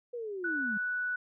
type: linear sweep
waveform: sine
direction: down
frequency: 493.9 to 196 Hz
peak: -35 dBFS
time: 0.13-0.78 s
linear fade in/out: 10 ms
type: tone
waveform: sine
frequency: 1480 Hz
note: F#6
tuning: in tune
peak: -30 dBFS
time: 0.44-1.16 s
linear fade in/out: 5 ms
effects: none